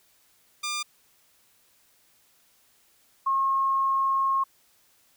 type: tone pair in turn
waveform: 10% pulse / sine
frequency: 1200 / 1080.5 Hz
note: D6 / C#6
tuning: +37 / -45 cents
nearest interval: major second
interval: 182 cents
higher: first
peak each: -20 / -21 dBFS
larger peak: first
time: 0.63-0.83 / 3.26-4.44 s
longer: second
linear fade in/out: 10 ms
effects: white hiss -63 dBFS RMS until 5.16 s